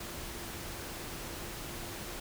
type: tone in noise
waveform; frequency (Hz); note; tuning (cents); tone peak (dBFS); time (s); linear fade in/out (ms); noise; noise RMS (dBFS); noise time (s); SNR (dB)
sine; 344.9; F4; -22; -51; 0-2.2; 5; pink; -42; 0-2.2; -12
effects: none